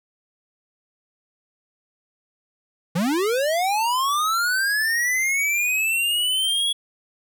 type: linear sweep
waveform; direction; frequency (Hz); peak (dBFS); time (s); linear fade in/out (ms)
square; up; 155.56 to 3369; -20; 2.95-6.73; 10
effects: none